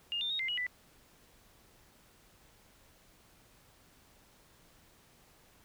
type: tone with pitch steps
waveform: sine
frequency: 2828 / 3600 / 3746 / 2086 / 2910 / 1984 Hz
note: F7 / A7 / A#7 / C7 / F#7 / B6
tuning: +21 / +39 / +8 / -6 / -29 / +7 cents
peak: -32 dBFS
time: 0.12-0.666 s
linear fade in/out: 0 ms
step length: 91 ms
effects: pink hiss -63 dBFS RMS until 5.64 s